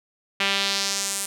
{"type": "tone with band-pass filter sweep", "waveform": "sawtooth", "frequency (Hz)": 197.3, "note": "G3", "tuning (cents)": 11, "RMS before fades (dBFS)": -25, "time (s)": [0.4, 1.26], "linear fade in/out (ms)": 5, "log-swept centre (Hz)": [2700, 9500], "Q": 1.8, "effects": []}